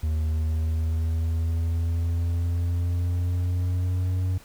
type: exponential sweep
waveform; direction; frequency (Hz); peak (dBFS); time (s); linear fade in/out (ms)
triangle; up; 77.78 to 92.5; -20; 0.03-4.38; 5
effects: pink hiss -51 dBFS RMS until 4.44 s